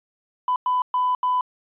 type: tone bursts at uneven times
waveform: triangle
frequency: 1000 Hz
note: B5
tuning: 21 cents sharp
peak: -15 dBFS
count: 4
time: 0.48-0.56 / 0.66-0.82 / 0.94-1.15 / 1.23-1.41 s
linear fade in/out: 2 ms
effects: tanh soft clip ceiling -15 dBFS + resampled to 8000 Hz